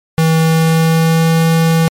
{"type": "tone with pitch glide", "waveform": "square", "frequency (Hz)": [161.4, 163.56], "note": ["E3", "E3"], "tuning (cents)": [-36, -13], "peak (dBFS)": -9, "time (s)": [0.18, 1.88], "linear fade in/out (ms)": 0, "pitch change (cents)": 23, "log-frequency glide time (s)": [0.37, 1.33], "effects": ["MP3 64 kbps"]}